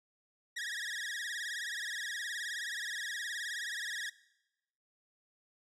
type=tone with vibrato; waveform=sawtooth; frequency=1775 Hz; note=A6; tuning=15 cents sharp; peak=-33 dBFS; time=0.56-4.1 s; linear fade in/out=10 ms; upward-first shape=sine; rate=19 Hz; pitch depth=150 cents each way; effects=noise-tail reverb RT60 0.9 s tail -19 dB re dry + low-pass 9000 Hz 12 dB/octave